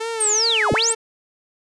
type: tone with vibrato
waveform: sawtooth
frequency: 440 Hz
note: A4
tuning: in tune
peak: -20 dBFS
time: 0-0.95 s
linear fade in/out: 10 ms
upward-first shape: sine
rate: 2.6 Hz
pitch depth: 79 cents each way
type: linear two-way sweep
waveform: sine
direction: down then up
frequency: 8870 to 51.91 to 8870 Hz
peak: -16 dBFS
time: 0.2-0.93 s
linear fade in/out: 10 ms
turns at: 0.73 s
effects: resampled to 22050 Hz